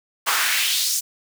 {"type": "noise with high-pass filter sweep", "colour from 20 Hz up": "pink", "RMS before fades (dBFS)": -21, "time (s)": [0.26, 1.01], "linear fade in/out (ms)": 20, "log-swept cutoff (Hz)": [1000, 6900], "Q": 1.9, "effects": []}